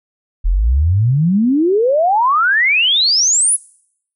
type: exponential sweep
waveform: sine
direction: up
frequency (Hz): 38.63 to 10680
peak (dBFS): -10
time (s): 0.44-3.57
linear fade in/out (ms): 20
effects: noise-tail reverb RT60 0.7 s tail -23 dB re dry